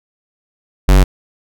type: tone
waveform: square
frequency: 47.43 Hz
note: F#1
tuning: 44 cents sharp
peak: -6 dBFS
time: 0.88-1.04 s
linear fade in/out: 10 ms
effects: none